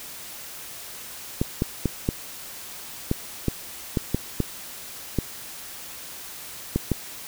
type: clicks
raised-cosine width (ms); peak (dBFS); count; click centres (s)
3; -8; 12; 1.415 / 1.621 / 1.857 / 2.089 / 3.114 / 3.483 / 3.972 / 4.146 / 4.403 / 5.187 / 6.76 / 6.917
effects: white hiss -39 dBFS RMS until 7.27 s